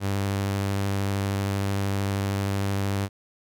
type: tone with vibrato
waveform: sawtooth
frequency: 98.9 Hz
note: G2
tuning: 16 cents sharp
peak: -20 dBFS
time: 0-3.09 s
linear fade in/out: 50 ms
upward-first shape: triangle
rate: 13 Hz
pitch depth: 16 cents each way
effects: none